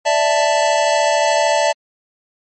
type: chord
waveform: square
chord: D suspended second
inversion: none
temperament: just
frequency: 587.3 / 660.7 / 881 Hz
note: D5 / E5 / A5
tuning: 0 / +4 / +2 cents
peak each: -18 dBFS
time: 0.05-1.73 s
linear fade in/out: 20 ms
effects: MP3 32 kbps